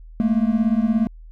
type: beating tone pair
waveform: triangle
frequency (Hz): 214.5 / 231.5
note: A3 / A#3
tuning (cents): -44 / -12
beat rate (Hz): 17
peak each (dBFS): -17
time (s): 0.2-1.07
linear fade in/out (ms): 0
effects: added 40 Hz sine -38 dBFS peak until 1.31 s